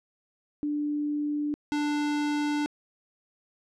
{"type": "tone pair in turn", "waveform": ["sine", "square"], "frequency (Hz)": [295, 295], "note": ["D4", "D4"], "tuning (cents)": [8, 8], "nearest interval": "unison", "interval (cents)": 0, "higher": "neither", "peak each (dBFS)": -26, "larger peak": "neither", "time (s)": [[0.63, 1.54], [1.72, 2.66]], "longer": "second", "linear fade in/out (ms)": 0, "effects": ["low-pass 6000 Hz 12 dB/octave"]}